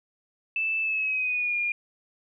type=tone with pitch glide; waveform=sine; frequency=2637 to 2418 Hz; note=E7 to D7; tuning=0 to +50 cents; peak=-24 dBFS; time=0.56-1.72 s; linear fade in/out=2 ms; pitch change=-150 cents; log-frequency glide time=0.81-1.57 s; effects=none